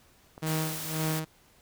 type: clicks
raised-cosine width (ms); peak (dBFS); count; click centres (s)
1; -30; 2; 0.379 / 0.504
type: tone with tremolo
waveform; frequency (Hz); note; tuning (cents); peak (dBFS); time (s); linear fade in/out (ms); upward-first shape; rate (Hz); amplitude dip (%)
sawtooth; 157.7; D#3; +24; -23; 0.42-1.25; 10; sine; 1.9; 85
type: noise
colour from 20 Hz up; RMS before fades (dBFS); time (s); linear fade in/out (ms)
white; -37; 0.46-1.2; 10
effects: pink hiss -61 dBFS RMS until 1.61 s